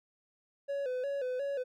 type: tone with vibrato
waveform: triangle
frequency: 532 Hz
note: C5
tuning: 29 cents sharp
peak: -30 dBFS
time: 0.68-1.64 s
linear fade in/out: 20 ms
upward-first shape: square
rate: 2.8 Hz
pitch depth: 91 cents each way
effects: none